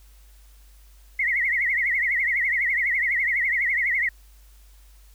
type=tone with vibrato; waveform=sine; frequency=2028 Hz; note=B6; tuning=45 cents sharp; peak=-20 dBFS; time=1.19-4.09 s; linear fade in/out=5 ms; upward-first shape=triangle; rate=12 Hz; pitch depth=170 cents each way; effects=added 50 Hz sine -48 dBFS peak until 5.14 s + white hiss -59 dBFS RMS until 5.14 s